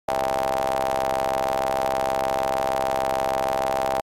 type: ring-modulated tone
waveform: sawtooth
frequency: 66.5 Hz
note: C2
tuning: 29 cents sharp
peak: -14 dBFS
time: 0.08-4.01 s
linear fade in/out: 5 ms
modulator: 721 Hz
effects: MP3 64 kbps